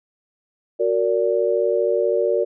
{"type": "chord", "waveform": "sine", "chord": "Gb augmented", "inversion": "none", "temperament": "just", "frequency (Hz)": [370, 462.5, 578.1], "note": ["Gb4", "Bb4", "D5"], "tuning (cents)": [0, -14, -27], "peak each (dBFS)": [-22, -20, -21], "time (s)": [0.79, 2.45], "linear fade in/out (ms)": 20, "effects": []}